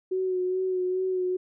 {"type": "tone with vibrato", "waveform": "sine", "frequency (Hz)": 370, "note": "F#4", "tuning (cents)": 0, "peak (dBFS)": -24, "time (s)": [0.11, 1.37], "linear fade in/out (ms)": 10, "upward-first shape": "sine", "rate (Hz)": 2.4, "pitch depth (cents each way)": 26, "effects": []}